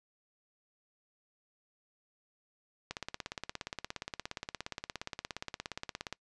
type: click train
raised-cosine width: 0.2 ms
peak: -20 dBFS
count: 56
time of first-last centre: 2.91-6.126 s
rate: 17.1 Hz
effects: noise-tail reverb RT60 0.1 s tail -24 dB re dry + resampled to 22050 Hz